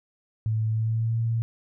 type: tone with pitch glide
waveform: sine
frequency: 110 to 114.54 Hz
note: A2 to A#2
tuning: 0 to -30 cents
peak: -22 dBFS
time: 0.46-1.42 s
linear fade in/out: 0 ms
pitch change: +70 cents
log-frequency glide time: 0.69-1.18 s
effects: none